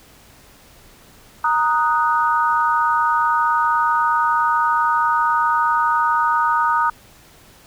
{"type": "chord", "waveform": "sine", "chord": "D# minor", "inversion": "second", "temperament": "equal", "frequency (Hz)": [932.3, 1244.5, 1480], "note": ["A#5", "D#6", "F#6"], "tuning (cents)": [0, 0, 0], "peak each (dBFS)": [-18, -18, -23], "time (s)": [1.44, 6.9], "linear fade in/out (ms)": 5, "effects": ["pink hiss -48 dBFS RMS until 7.66 s"]}